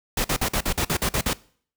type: noise bursts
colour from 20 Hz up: pink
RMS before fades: -23 dBFS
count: 10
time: 0.17-1.333 s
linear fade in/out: 5 ms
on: 74 ms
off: 47 ms
effects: noise-tail reverb RT60 0.5 s tail -21 dB re dry